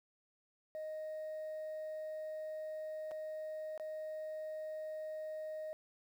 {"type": "tone with dropouts", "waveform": "sine", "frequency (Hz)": 622.3, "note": "D#5", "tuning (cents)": 0, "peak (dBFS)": -38, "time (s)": [0.75, 5.73], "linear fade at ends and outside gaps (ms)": 0, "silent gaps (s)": [[3.111, 3.116], [3.777, 3.798]], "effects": ["tanh soft clip ceiling -39 dBFS", "11-bit"]}